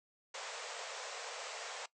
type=band-pass noise; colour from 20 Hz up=pink; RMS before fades=-45 dBFS; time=0.34-1.86 s; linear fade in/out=5 ms; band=440 to 8100 Hz; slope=96 dB/octave; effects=noise-tail reverb RT60 0.1 s tail -19 dB re dry